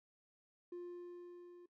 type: tone with level ramp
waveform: triangle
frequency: 351.9 Hz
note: F4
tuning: 13 cents sharp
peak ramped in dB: -40 to -53 dBFS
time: 0.72-1.66 s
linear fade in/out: 5 ms
effects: noise-tail reverb RT60 0.1 s tail -19 dB re dry + tanh soft clip ceiling -40 dBFS